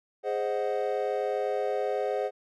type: chord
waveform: triangle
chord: Ab dominant seventh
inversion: none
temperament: equal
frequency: 415.3 / 523.3 / 622.3 / 740 Hz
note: Ab4 / C5 / Eb5 / Gb5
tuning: 0 / 0 / 0 / 0 cents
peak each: -29 / -29 / -32 / -32 dBFS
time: 0.23-2.31 s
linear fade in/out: 50 ms
effects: none